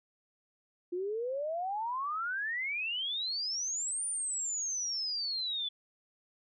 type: exponential two-way sweep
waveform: sine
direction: up then down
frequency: 345.2 to 9380 to 3437 Hz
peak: -32 dBFS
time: 0.92-5.69 s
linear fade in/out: 10 ms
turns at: 4.06 s
effects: none